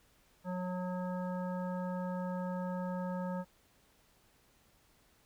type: harmonic tone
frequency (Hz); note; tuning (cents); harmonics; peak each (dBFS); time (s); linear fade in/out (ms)
181.9; F#3; -29; 1 / 3 / 5 / 7 / 9; -36 / -41 / -44 / -50 / -53; 0.44-3.45; 50
effects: pink hiss -68 dBFS RMS until 5.25 s